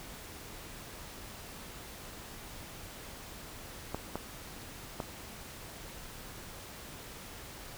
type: clicks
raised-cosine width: 1 ms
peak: -20 dBFS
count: 3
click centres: 3.946 / 4.156 / 5.002 s
effects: pink hiss -47 dBFS RMS until 7.77 s